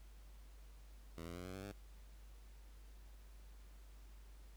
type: tone with pitch steps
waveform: 10% pulse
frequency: 82.41 / 85.66 / 89.04 / 92.56 / 96.21 / 100 Hz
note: E2 / F2 / F2 / F#2 / G2 / G2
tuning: 0 / -33 / +34 / +1 / -32 / +35 cents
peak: -39 dBFS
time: 1.17-1.722 s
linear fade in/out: 10 ms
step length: 92 ms
effects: added 50 Hz sine -55 dBFS peak until 4.56 s + pink hiss -69 dBFS RMS until 4.56 s